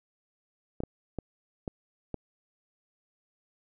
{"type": "clicks", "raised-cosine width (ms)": 2, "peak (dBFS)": -20, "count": 5, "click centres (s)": [0.804, 0.836, 1.187, 1.678, 2.143], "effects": []}